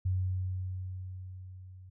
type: tone with level ramp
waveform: sine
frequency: 92.7 Hz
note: F#2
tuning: 4 cents sharp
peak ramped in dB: -26 to -48 dBFS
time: 0.05-1.9 s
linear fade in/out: 10 ms
effects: none